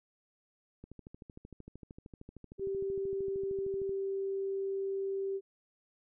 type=click train; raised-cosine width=3 ms; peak=-35 dBFS; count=41; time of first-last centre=0.84-3.893 s; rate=13.1 Hz
type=tone; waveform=sine; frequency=390 Hz; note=G4; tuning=9 cents flat; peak=-32 dBFS; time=2.58-5.41 s; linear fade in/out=50 ms
effects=none